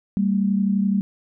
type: tone pair together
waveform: sine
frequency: 196 / 227.8 Hz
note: G3 / A#3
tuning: 0 / -40 cents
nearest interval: minor third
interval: 260 cents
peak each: -18 / -24 dBFS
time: 0.17-1.01 s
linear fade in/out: 0 ms
effects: none

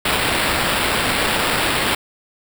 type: noise with sample-and-hold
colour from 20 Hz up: white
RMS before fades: -19 dBFS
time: 0.05-1.95 s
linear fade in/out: 5 ms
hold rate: 6300 Hz
effects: none

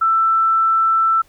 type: tone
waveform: sine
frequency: 1330 Hz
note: E6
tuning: 15 cents sharp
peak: -12 dBFS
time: 0.01-1.22 s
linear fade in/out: 10 ms
effects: pink hiss -55 dBFS RMS until 1.28 s

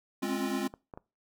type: chord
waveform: square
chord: Db major seventh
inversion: second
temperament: equal with one note detuned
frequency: 207.7 / 261.6 / 270.7 / 349.2 Hz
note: Ab3 / C4 / Db4 / F4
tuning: 0 / 0 / -41 / 0 cents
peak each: -36 dBFS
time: 0.22-0.68 s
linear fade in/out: 10 ms
type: clicks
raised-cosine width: 1 ms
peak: -29 dBFS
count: 3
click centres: 0.739 / 0.938 / 0.975 s
effects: noise-tail reverb RT60 0.3 s tail -23 dB re dry

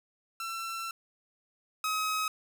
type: tone pair in turn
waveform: sawtooth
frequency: 1345 / 1271.7 Hz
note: E6 / D#6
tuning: +34 / +37 cents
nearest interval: minor second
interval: 97 cents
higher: first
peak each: -31 / -25 dBFS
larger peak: second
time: 0.4-0.91 / 1.84-2.28 s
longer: first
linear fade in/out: 2 ms
effects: none

